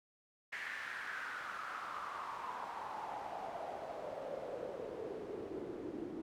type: noise with band-pass filter sweep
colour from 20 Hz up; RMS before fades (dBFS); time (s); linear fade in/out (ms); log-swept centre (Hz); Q
pink; -44; 0.52-6.22; 10; 1900 to 310; 4.8
effects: none